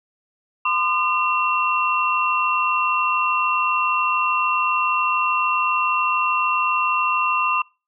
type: tone cluster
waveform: sine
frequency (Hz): 1026 / 1213 / 2722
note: C6 / D#6 / F7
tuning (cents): -34 / -44 / -45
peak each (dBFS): -22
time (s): 0.65-7.62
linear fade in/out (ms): 5
effects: noise-tail reverb RT60 0.3 s tail -23 dB re dry